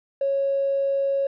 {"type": "tone", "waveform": "triangle", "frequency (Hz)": 551, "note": "C#5", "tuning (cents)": -11, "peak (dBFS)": -16, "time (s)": [0.21, 1.27], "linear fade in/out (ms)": 5, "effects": ["tanh soft clip ceiling -18 dBFS", "resampled to 11025 Hz"]}